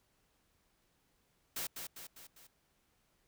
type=noise with echo; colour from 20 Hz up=white; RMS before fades=-39 dBFS; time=1.56-1.67 s; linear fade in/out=5 ms; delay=200 ms; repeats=4; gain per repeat=-5 dB; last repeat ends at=2.47 s; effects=pink hiss -75 dBFS RMS until 3.27 s